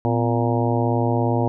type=harmonic tone with a mistuned harmonic; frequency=117.2 Hz; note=A#2; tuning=10 cents sharp; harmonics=1 / 2 / 3 / 4 / 5 / 6 / 7 / 8; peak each=-21 / -24 / -26 / -27 / -28 / -29 / -29 / -30 dBFS; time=0.05-1.48 s; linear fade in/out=0 ms; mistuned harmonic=2; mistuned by=+120 cents; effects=none